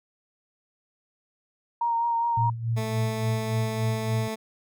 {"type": "tone with vibrato", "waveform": "sine", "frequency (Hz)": 932.3, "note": "A#5", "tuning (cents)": 0, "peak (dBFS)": -22, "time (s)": [1.81, 2.5], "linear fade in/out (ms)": 5, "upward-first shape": "sine", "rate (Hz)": 4.9, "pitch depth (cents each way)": 19}
{"type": "tone with tremolo", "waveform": "sine", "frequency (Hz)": 115.2, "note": "A#2", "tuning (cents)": -20, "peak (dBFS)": -22, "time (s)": [2.37, 4.28], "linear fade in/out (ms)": 5, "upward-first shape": "sine", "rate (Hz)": 3.5, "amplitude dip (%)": 70}
{"type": "tone", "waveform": "15% pulse", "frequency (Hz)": 220, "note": "A3", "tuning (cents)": 0, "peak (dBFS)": -23, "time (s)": [2.76, 4.36], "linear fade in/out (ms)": 20}
{"effects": []}